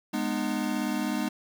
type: chord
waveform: square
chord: G# minor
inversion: none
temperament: equal with one note detuned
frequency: 207.7 / 246.9 / 303.5 Hz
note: G#3 / B3 / D#4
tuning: 0 / 0 / -43 cents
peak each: -32 dBFS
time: 0.13-1.29 s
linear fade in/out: 10 ms
effects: 9-bit

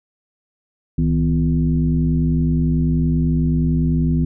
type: tone with frequency modulation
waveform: sine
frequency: 159.7 Hz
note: D#3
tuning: 45 cents sharp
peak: -14 dBFS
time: 0.98-4.25 s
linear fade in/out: 5 ms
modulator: 90.6 Hz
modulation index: 1.1
effects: none

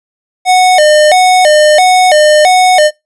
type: tone with vibrato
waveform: square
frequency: 668 Hz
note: E5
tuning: 23 cents sharp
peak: -4 dBFS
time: 0.45-2.91 s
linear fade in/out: 50 ms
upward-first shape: square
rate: 1.5 Hz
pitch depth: 170 cents each way
effects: noise-tail reverb RT60 0.2 s tail -22 dB re dry + resampled to 24000 Hz

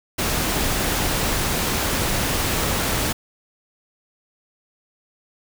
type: noise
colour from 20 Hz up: pink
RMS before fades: -22 dBFS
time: 0.18-3.13 s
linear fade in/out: 10 ms
effects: none

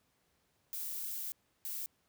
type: noise bursts at uneven times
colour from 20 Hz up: violet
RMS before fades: -40 dBFS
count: 2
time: 0.73-1.32 / 1.65-1.86 s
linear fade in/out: 0 ms
effects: pink hiss -75 dBFS RMS until 2.08 s + high-pass 60 Hz 12 dB/octave

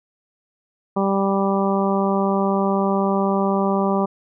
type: harmonic tone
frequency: 196 Hz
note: G3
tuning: in tune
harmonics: 1 / 2 / 3 / 4 / 5 / 6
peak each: -20 / -23 / -25 / -26 / -27 / -28 dBFS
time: 0.96-4.06 s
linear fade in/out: 10 ms
effects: none

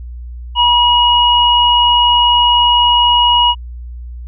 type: tone pair together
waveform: sine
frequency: 964.1 / 2895 Hz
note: B5 / F#7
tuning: -42 / -38 cents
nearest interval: octave + perfect fifth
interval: 1904 cents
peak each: -10 dBFS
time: 0.55-3.55 s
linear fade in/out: 50 ms
effects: added 60 Hz sine -25 dBFS peak until 4.27 s

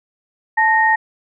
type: tone pair together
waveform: sine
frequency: 876 / 1856.2 Hz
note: A5 / A#6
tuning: -8 / -8 cents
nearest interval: octave + minor second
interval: 1300 cents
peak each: -14 dBFS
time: 0.57-0.96 s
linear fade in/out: 10 ms
effects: none

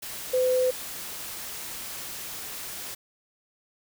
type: tone in noise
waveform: sine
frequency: 509 Hz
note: C5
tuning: 48 cents flat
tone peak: -20 dBFS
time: 0.33-0.71 s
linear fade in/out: 10 ms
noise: white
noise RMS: -37 dBFS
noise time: 0.02-2.95 s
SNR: +14 dB
effects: none

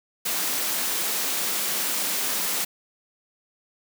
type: high-pass noise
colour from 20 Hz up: white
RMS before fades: -26 dBFS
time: 0.25-2.65 s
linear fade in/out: 10 ms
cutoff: 160 Hz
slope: 96 dB/octave
effects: none

